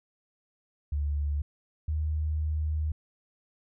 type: tone pair in turn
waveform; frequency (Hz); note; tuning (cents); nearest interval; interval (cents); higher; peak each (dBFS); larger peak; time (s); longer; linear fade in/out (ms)
sine; 72.7 / 77.02; D2 / D#2; -17 / -17; minor second; 100; second; -26; neither; 0.92-1.42 / 1.88-2.92; second; 5
effects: none